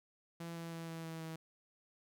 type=tone with pitch steps; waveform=sawtooth; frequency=168.1 / 166.75 / 165.4 / 164.07 / 162.75 / 161.44 Hz; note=E3 / E3 / E3 / E3 / E3 / E3; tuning=+34 / +20 / +6 / -8 / -22 / -36 cents; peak=-39 dBFS; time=0.4-1.36 s; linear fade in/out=5 ms; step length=160 ms; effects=none